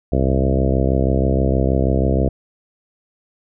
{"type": "harmonic tone with a mistuned harmonic", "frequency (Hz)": 66.3, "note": "C2", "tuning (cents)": 23, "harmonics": [1, 2, 3, 4, 5, 6, 7, 8, 9, 10], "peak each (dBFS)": [-18, -21, -23, -24, -25, -26, -26, -27, -28, -28], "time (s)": [0.12, 2.29], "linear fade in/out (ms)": 5, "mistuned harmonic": 1, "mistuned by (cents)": 32, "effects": []}